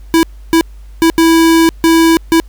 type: tone bursts at uneven times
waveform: square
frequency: 328.5 Hz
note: E4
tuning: 6 cents flat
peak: -6 dBFS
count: 6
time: 0.14-0.23 / 0.53-0.61 / 1.02-1.1 / 1.18-1.69 / 1.84-2.17 / 2.32-2.4 s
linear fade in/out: 0 ms
effects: added 50 Hz sine -30 dBFS peak until 2.48 s + pink hiss -51 dBFS RMS until 2.48 s